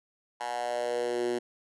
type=tone with high-pass filter sweep; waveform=10% pulse; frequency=121 Hz; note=B2; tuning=35 cents flat; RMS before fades=-31 dBFS; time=0.4-1.39 s; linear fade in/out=10 ms; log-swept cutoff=890 to 310 Hz; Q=4.1; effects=resampled to 24000 Hz